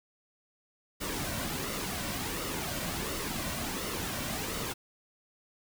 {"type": "noise with flanger", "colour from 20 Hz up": "pink", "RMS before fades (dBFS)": -35, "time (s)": [1, 4.74], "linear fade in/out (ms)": 20, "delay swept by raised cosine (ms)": [1.2, 2.4], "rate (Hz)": 1.4, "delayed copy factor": -0.5, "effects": []}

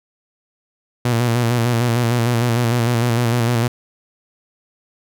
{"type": "tone with vibrato", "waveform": "sawtooth", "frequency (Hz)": 118.8, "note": "A#2", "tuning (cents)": 33, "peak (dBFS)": -11, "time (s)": [1.05, 3.68], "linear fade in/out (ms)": 5, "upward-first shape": "square", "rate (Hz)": 6.6, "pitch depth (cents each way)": 47, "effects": []}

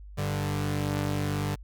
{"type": "tone pair together", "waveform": "sawtooth", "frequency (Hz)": [98.09, 146.83], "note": ["G2", "D3"], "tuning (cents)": [2, 0], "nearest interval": "perfect fifth", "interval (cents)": 698, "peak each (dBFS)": -26, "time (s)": [0.17, 1.56], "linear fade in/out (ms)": 20, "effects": ["added 50 Hz sine -42 dBFS peak until 1.63 s"]}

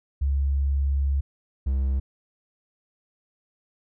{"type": "tone pair in turn", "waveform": ["sine", "triangle"], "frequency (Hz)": [69.3, 66.8], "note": ["C#2", "C2"], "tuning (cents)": [0, 36], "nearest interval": "minor second", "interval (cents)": 64, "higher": "first", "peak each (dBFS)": [-20, -19], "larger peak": "second", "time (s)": [[0.21, 1.21], [1.66, 2]], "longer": "first", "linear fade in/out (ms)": 10, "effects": []}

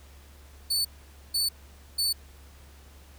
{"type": "tone bursts", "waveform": "sawtooth", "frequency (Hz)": 4488, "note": "C#8", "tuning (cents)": 21, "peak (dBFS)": -21, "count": 3, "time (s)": [0.7, 2.13], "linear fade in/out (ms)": 10, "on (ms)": 150, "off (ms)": 490, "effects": ["added 70 Hz sine -49 dBFS peak until 3.18 s", "pink hiss -56 dBFS RMS until 3.18 s"]}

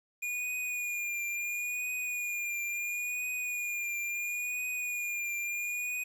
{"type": "tone with vibrato", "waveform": "square", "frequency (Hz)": 2435, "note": "D#7", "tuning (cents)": -38, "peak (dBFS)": -33, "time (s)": [0.22, 6.04], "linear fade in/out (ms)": 10, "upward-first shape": "triangle", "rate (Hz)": 0.73, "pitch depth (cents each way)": 42, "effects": ["10-bit"]}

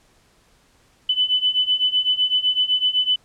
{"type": "beating tone pair", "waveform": "sine", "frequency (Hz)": [3000, 3007.9], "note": ["F#7", "F#7"], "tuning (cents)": [23, 28], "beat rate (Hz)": 7.9, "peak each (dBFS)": [-21, -19], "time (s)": [1.09, 3.16], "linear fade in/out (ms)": 5, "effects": ["pink hiss -58 dBFS RMS until 3.24 s", "low-pass 10000 Hz 12 dB/octave"]}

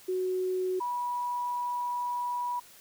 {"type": "tone pair in turn", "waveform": "sine", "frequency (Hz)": [370, 974.7], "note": ["F#4", "B5"], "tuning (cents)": [0, -23], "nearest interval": "octave + perfect fourth", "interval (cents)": 1677, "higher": "second", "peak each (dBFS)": [-27, -29], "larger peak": "first", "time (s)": [[0.08, 0.8], [0.8, 2.6]], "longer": "second", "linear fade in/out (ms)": 10, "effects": ["white hiss -54 dBFS RMS until 2.8 s"]}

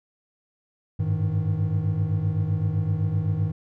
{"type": "tone cluster", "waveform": "triangle", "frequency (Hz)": [97.5, 105.3, 156.8], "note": ["G2", "G#2", "D#3"], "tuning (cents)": [-9, 24, 14], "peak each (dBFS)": -24, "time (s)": [0.99, 3.52], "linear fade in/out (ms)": 10, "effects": []}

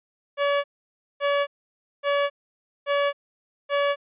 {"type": "tone bursts", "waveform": "sawtooth", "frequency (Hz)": 569, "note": "C#5", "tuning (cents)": 45, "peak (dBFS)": -16, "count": 5, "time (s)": [0.37, 3.96], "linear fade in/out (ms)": 50, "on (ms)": 270, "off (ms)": 560, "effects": ["resampled to 8000 Hz"]}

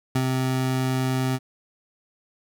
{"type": "tone with ADSR envelope", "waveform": "25% pulse", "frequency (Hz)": 130, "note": "C3", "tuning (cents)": -11, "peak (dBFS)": -15, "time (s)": [0.15, 1.39], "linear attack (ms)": 6, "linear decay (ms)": 56, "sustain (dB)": -3, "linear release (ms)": 44, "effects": []}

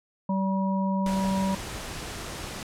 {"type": "harmonic tone", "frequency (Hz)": 192.4, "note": "G3", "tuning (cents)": -32, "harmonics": [1, 3, 5], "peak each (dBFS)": [-24, -34, -31], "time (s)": [0.29, 1.55], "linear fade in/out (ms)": 5}
{"type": "noise", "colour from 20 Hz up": "pink", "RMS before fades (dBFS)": -36, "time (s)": [1.06, 2.63], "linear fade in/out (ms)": 2}
{"effects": ["low-pass 10000 Hz 12 dB/octave"]}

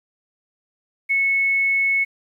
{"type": "tone", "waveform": "sine", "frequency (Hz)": 2200, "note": "C#7", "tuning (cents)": -14, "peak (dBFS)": -16, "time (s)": [1.09, 2.05], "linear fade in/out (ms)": 20, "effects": ["9-bit"]}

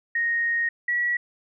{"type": "tone pair in turn", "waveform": "sine", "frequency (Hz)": [1864.7, 1930.5], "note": ["A#6", "B6"], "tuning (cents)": [0, -40], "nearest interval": "minor second", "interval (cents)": 60, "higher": "second", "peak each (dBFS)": -21, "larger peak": "neither", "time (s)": [[0.15, 0.69], [0.88, 1.17]], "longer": "first", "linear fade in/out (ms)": 5, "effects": []}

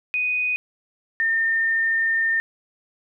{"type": "tone pair in turn", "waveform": "sine", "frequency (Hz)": [2489, 1813], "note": ["D#7", "A#6"], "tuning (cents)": [0, -49], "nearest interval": "perfect fourth", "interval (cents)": 549, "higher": "first", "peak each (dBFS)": [-20, -18], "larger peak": "second", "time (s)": [[0.14, 0.56], [1.2, 2.4]], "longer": "second", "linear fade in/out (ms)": 0, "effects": []}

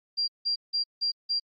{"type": "tone bursts", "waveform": "sine", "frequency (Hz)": 4755, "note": "D8", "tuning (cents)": 21, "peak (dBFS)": -24, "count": 5, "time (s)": [0.17, 1.4], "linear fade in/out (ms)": 20, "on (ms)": 110, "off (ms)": 170, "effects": ["AAC 48 kbps"]}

